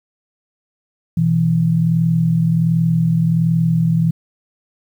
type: tone pair together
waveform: sine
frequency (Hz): 123.47 / 164.81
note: B2 / E3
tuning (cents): 0 / 0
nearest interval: perfect fourth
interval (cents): 500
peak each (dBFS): -19 / -13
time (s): 1.17-4.11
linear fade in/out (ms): 5
effects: 8-bit